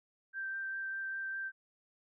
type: tone with vibrato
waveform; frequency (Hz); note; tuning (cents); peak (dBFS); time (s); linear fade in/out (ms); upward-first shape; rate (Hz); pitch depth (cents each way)
sine; 1568; G6; 0; -36; 0.33-1.52; 50; sine; 5; 9
effects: none